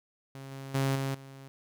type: tone with level steps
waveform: sawtooth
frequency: 135.6 Hz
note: C#3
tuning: 38 cents flat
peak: -38 / -36 / -22 / -26 / -42 dBFS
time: 0.35-1.48 s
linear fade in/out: 0 ms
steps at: 0.51 / 0.74 / 0.95 / 1.14 s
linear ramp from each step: 10 ms
effects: none